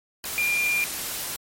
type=tone in noise; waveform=sine; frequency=2397 Hz; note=D7; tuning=35 cents sharp; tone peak=-21 dBFS; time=0.38-0.84 s; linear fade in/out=0 ms; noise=white; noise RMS=-31 dBFS; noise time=0.24-1.36 s; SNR=+7 dB; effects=MP3 64 kbps